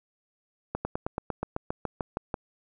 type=slowing click train; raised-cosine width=1 ms; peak=-15 dBFS; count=13; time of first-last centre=0.75-2.342 s; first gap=100 ms; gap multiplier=1.05; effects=none